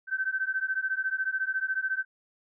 sine beating tone pair, 1534 / 1548 Hz, G6 / G6, -38 / -22 cents, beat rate 14 Hz, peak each -30 dBFS, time 0.07-2.05 s, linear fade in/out 50 ms, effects none

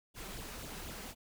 pink noise with flanger, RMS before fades -45 dBFS, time 0.14-1.15 s, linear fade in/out 50 ms, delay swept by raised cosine 0.26 to 5.16 ms, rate 4 Hz, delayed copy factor +0.85, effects none

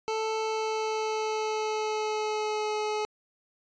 25% pulse tone with pitch glide, 440 to 425.7 Hz, A4 to G#4, 0 to +43 cents, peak -24 dBFS, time 0.08-3.05 s, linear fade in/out 0 ms, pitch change -57 cents, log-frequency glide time 0.38-2.74 s, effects resampled to 16000 Hz

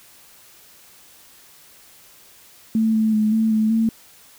sine tone with pitch steps, 221.8 / 219.2 / 214.5 / 221.8 / 217.6 / 225 Hz, A3 / A3 / A3 / A3 / A3 / A3, +14 / -6 / -44 / +14 / -19 / +39 cents, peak -15 dBFS, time 2.75-3.89 s, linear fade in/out 2 ms, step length 190 ms, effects white hiss -49 dBFS RMS until 4.38 s

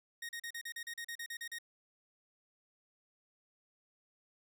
sawtooth tone bursts, 1864.7 Hz, A#6, in tune, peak -37 dBFS, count 13, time 0.22-1.586 s, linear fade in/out 5 ms, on 70 ms, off 38 ms, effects none

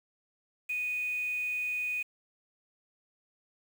sine tone with quantisation, 2483 Hz, D#7, 4 cents flat, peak -30 dBFS, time 0.69-2.03 s, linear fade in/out 10 ms, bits 8, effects none

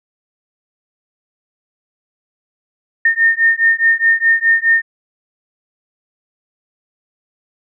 sine beating tone pair, 1822 / 1826.8 Hz, A#6 / A#6, -40 / -36 cents, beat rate 4.8 Hz, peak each -13 dBFS, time 3.05-4.82 s, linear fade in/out 5 ms, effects none

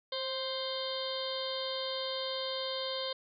harmonic tone with a mistuned harmonic, 523.3 Hz, C5, in tune, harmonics 1 / 2 / 3 / 4 / 6 / 7 / 8 / 9, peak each -37 / -43 / -49 / -49 / -41 / -41 / -42 / -47 dBFS, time 0.12-3.13 s, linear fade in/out 5 ms, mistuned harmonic 1, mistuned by +17 cents, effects none

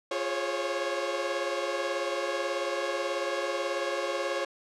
sawtooth chord, Db major seventh, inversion first, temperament equal with one note detuned, 349.2 / 415.3 / 536.1 / 554.4 Hz, F4 / Ab4 / C5 / Db5, 0 / 0 / +42 / 0 cents, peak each -32 / -33 / -31 / -28 dBFS, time 0.11-4.45 s, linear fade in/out 5 ms, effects low-pass 6000 Hz 12 dB/octave

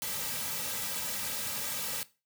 white noise with comb filter, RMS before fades -35 dBFS, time 0.02-2.03 s, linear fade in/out 0 ms, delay 2.8 ms, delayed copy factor -1, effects noise-tail reverb RT60 0.3 s tail -18 dB re dry

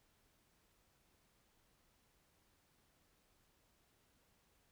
silence, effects pink hiss -75 dBFS RMS until 4.71 s

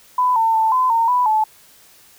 sine tone with pitch steps, 1000 / 901 / 887 / 1018 / 915 / 990 / 867 Hz, B5 / A5 / A5 / C6 / A#5 / B5 / A5, +21 / +41 / +14 / -48 / -32 / +4 / -26 cents, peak -13 dBFS, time 0.18-1.44 s, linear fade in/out 5 ms, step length 180 ms, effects white hiss -49 dBFS RMS until 2.18 s

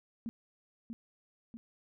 sine tone with echo, 230 Hz, A#3, 23 cents flat, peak -35 dBFS, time 0.26-0.29 s, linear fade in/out 0 ms, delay 640 ms, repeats 2, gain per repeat -4 dB, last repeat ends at 1.57 s, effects none

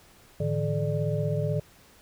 sine tone cluster, 108.1 / 150.1 / 166.3 / 429.7 / 592 Hz, A2 / D3 / E3 / A4 / D5, -30 / +38 / +16 / -41 / +14 cents, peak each -30 / -28 / -36 / -33 / -32 dBFS, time 0.4-1.6 s, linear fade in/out 5 ms, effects pink hiss -56 dBFS RMS until 2.01 s

